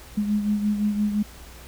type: beating tone pair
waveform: sine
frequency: 207.7 / 213.5 Hz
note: G#3 / G#3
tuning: 0 / +48 cents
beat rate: 5.8 Hz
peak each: -21 / -29 dBFS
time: 0.17-1.23 s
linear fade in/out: 10 ms
effects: added 60 Hz sine -44 dBFS peak until 1.67 s + pink hiss -46 dBFS RMS until 1.67 s